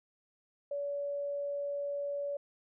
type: tone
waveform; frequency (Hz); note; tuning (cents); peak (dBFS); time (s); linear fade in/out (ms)
sine; 570; C#5; +48; -33; 0.71-2.37; 5
effects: none